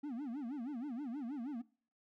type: tone with vibrato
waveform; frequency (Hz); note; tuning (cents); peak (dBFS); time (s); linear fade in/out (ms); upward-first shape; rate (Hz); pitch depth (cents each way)
triangle; 261.6; C4; 0; -37; 0.03-1.62; 10; sine; 6.3; 250
effects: noise-tail reverb RT60 0.5 s tail -23 dB re dry